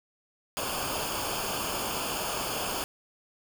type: noise with comb filter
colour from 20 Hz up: pink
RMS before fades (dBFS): -32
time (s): 0.57-2.84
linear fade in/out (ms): 0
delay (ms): 0.51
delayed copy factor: -0.75
effects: none

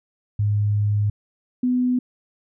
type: tone pair in turn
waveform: sine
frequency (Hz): 103.8 / 249.9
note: G#2 / B3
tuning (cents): 0 / +21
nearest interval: octave + minor third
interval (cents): 1521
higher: second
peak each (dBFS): -17 / -17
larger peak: neither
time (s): 0.39-1.1 / 1.63-1.99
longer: first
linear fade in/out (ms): 5
effects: none

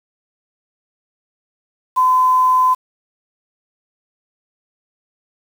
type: tone with quantisation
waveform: sine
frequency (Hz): 1019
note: C6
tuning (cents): -46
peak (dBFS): -10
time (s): 1.96-2.75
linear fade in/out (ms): 20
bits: 6
effects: none

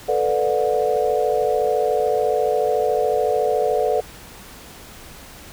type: chord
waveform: sine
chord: B minor seventh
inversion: third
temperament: equal with one note detuned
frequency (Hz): 440 / 493.9 / 587.3 / 725.2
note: A4 / B4 / D5 / F#5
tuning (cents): 0 / 0 / 0 / -35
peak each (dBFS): -21 / -22 / -23 / -23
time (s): 0.08-4.01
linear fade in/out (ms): 10
effects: pink hiss -41 dBFS RMS until 5.52 s

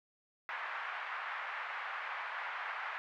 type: band-pass noise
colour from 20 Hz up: white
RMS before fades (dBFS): -41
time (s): 0.49-2.98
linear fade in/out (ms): 0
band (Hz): 810 to 2000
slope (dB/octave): 24
effects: none

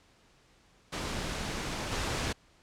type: noise with level steps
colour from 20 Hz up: pink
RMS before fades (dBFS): -35 / -32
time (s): 0.92-2.33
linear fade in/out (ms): 10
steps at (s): 1.91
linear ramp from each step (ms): 20
effects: pink hiss -63 dBFS RMS until 2.62 s + low-pass 7000 Hz 12 dB/octave

